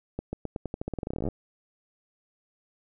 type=accelerating click train; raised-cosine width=2 ms; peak=-18 dBFS; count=23; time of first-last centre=0.19-1.287 s; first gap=140 ms; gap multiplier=0.88; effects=none